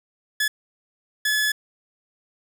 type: tone bursts at uneven times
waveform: sawtooth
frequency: 1712 Hz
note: A6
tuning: 48 cents flat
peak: -16 dBFS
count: 2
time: 0.4-0.48 / 1.25-1.52 s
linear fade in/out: 5 ms
effects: none